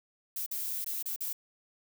violet noise with dropouts, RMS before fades -35 dBFS, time 0.36-1.33 s, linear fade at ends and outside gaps 5 ms, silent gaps 0.463-0.511 / 0.845-0.862 / 1.027-1.057 / 1.162-1.206 s, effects none

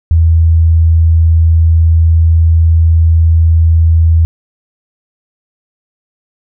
sine tone, 81.8 Hz, E2, 13 cents flat, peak -4 dBFS, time 0.11-4.25 s, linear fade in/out 0 ms, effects none

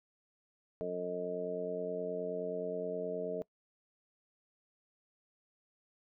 harmonic tone, 89.5 Hz, F2, 43 cents sharp, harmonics 2 / 3 / 4 / 5 / 6 / 7, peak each -45 / -47 / -48 / -37 / -48 / -39 dBFS, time 0.81-3.42 s, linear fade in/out 0 ms, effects noise-tail reverb RT60 0.1 s tail -22 dB re dry

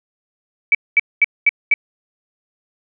sine tone bursts, 2291 Hz, D7, 44 cents flat, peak -8 dBFS, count 5, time 0.72-1.74 s, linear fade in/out 2 ms, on 28 ms, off 220 ms, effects none

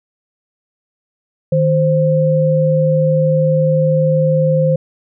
sine tone pair together, 155.58 / 523.3 Hz, D#3 / C5, 0 / 0 cents, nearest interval octave + major sixth, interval 2100 cents, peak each -13 dBFS, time 1.52-4.76 s, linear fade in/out 5 ms, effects none

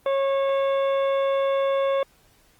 harmonic tone with a mistuned harmonic, 547 Hz, C#5, 23 cents flat, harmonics 1 / 2 / 3 / 4 / 5 / 6, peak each -20 / -29 / -40 / -39 / -44 / -41 dBFS, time 0.06-2.03 s, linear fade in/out 2 ms, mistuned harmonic 6, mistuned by +100 cents, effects pink hiss -59 dBFS RMS until 2.59 s + Opus 24 kbps

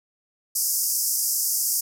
white band-pass noise, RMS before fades -24 dBFS, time 0.55-1.81 s, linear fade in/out 10 ms, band 4900 to 15000 Hz, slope 96 dB/octave, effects none

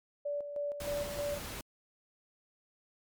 sine tone with tremolo, 579 Hz, D5, 25 cents flat, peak -32 dBFS, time 0.25-1.39 s, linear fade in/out 10 ms, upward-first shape square, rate 3.2 Hz, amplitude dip 55%
pink noise, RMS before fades -42 dBFS, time 0.8-1.61 s, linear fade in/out 2 ms
effects MP3 96 kbps

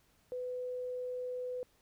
sine tone, 500 Hz, B4, 21 cents sharp, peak -36 dBFS, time 0.32-1.63 s, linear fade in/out 0 ms, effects pink hiss -70 dBFS RMS until 1.81 s

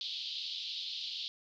pink band-pass noise, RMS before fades -40 dBFS, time 0.01-1.28 s, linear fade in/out 0 ms, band 3200 to 4500 Hz, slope 48 dB/octave, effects none

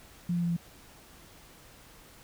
sine tone with pitch steps, 174.61 / 173.1 / 171.61 / 170.13 Hz, F3 / F3 / F3 / F3, 0 / -15 / -30 / -45 cents, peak -26 dBFS, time 0.29-0.566 s, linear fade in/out 5 ms, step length 69 ms, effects pink hiss -54 dBFS RMS until 2.23 s

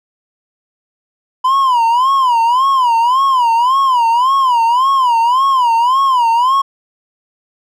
triangle tone with vibrato, 1000 Hz, B5, 21 cents sharp, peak -7 dBFS, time 1.44-6.62 s, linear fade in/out 10 ms, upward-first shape sine, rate 1.8 Hz, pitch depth 160 cents each way, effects none

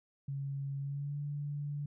sine tone with pitch glide, 138.7 to 145.09 Hz, C#3 to D3, +1 to -21 cents, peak -35 dBFS, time 0.28-1.86 s, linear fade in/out 5 ms, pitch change +78 cents, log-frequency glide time 0.79-1.19 s, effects none

